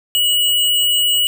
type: tone with sample-and-hold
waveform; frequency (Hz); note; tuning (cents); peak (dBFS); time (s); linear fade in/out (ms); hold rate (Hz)
sine; 2928; F#7; -19; -12; 0.15-1.27; 0; 11025
effects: none